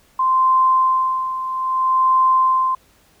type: tone with tremolo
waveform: sine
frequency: 1041 Hz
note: C6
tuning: 9 cents flat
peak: -11 dBFS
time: 0.19-2.75 s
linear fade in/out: 5 ms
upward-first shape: sine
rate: 0.61 Hz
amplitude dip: 70%
effects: pink hiss -55 dBFS RMS until 3.2 s